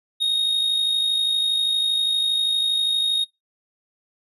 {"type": "tone with amplitude modulation", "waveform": "triangle", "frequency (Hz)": 3729, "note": "A#7", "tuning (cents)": 0, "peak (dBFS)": -15, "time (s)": [0.2, 3.25], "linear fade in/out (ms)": 20, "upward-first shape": "sine", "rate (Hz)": 52.5, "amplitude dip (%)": 40, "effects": ["noise-tail reverb RT60 0.2 s tail -26 dB re dry", "resampled to 32000 Hz"]}